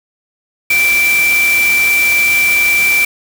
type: tone in noise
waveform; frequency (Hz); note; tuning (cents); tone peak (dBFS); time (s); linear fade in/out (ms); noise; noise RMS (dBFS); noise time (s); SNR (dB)
sine; 2341; D7; -6; -9; 0.7-3.05; 5; white; -20; 0.7-3.05; +8
effects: none